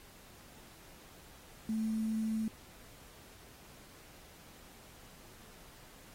sine tone with quantisation, 220 Hz, A3, in tune, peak -31 dBFS, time 1.69-2.48 s, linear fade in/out 2 ms, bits 9, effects pink hiss -57 dBFS RMS until 6.14 s + AAC 48 kbps

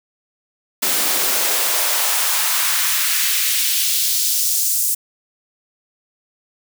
white noise with high-pass filter sweep, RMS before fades -18 dBFS, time 0.82-4.95 s, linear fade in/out 10 ms, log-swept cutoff 250 to 8000 Hz, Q 1.2, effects none

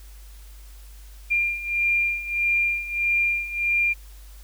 sine beating tone pair, 2394 / 2395.6 Hz, D7 / D7, +33 / +34 cents, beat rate 1.6 Hz, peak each -26 / -22 dBFS, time 1.3-3.94 s, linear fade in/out 20 ms, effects added 50 Hz sine -41 dBFS peak until 4.43 s + white hiss -53 dBFS RMS until 4.43 s

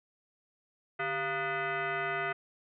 sine tone with frequency modulation, 393.3 Hz, G4, 6 cents sharp, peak -30 dBFS, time 0.99-2.33 s, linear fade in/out 10 ms, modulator 542 Hz, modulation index 3.5, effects none

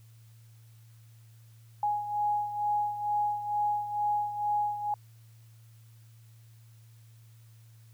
sine beating tone pair, 830.6 / 832.8 Hz, G#5 / G#5, 0 / +5 cents, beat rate 2.2 Hz, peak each -28 / -34 dBFS, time 1.83-4.94 s, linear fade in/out 2 ms, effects added 113 Hz sine -52 dBFS peak until 7.93 s + white hiss -66 dBFS RMS until 7.93 s

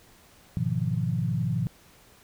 sine chord, F half-diminished seventh, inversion first, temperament equal, 103.83 / 123.47 / 155.56 / 174.61 Hz, Ab2 / Cb3 / Eb3 / F3, 0 / 0 / 0 / 0 cents, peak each -32 / -28 / -30 / -30 dBFS, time 0.57-1.67 s, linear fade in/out 0 ms, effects pink hiss -56 dBFS RMS until 2.23 s

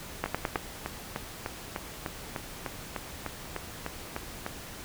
two click trains, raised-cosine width 0.5 ms, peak -12 / -17 dBFS, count 4 / 15, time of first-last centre 0.24-0.558 / 0.26-4.464 s, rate 9.44 / 3.33 Hz, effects pink hiss -43 dBFS RMS until 4.84 s

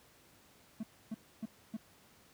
triangle tone bursts, 220 Hz, A3, in tune, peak -34 dBFS, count 4, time 0.8-1.768 s, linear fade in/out 5 ms, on 32 ms, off 280 ms, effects pink hiss -63 dBFS RMS until 2.33 s + high-pass 80 Hz 12 dB/octave

